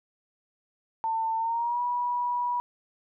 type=tone with pitch glide; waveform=sine; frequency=897 to 972.6 Hz; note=A5 to B5; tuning=+33 to -27 cents; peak=-25 dBFS; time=1.04-2.6 s; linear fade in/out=0 ms; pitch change=+140 cents; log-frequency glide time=1.37-1.81 s; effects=none